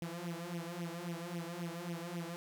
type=tone with flanger; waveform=sawtooth; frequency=171.2 Hz; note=F3; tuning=34 cents flat; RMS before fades=-42 dBFS; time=0.02-2.36 s; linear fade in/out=0 ms; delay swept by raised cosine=0.33 to 4.23 ms; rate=3.7 Hz; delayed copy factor=+0.95; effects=none